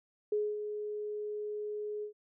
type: tone with ADSR envelope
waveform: sine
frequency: 420 Hz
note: G#4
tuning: 19 cents sharp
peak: -27 dBFS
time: 0.32-2.13 s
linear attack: 4 ms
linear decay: 240 ms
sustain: -8 dB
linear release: 100 ms
effects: none